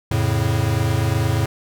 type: chord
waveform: square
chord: F augmented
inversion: none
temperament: equal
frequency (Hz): 87.31 / 110 / 138.59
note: F2 / A2 / C#3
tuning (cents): 0 / 0 / 0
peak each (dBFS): -24 / -20 / -24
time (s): 0.11-1.46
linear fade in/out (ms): 5
effects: none